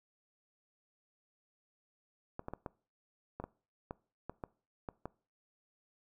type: clicks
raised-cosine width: 1 ms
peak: -26 dBFS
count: 11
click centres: 2.394 / 2.484 / 2.536 / 2.662 / 3.4 / 3.44 / 3.909 / 4.296 / 4.438 / 4.888 / 5.056 s
effects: noise-tail reverb RT60 0.4 s tail -22 dB re dry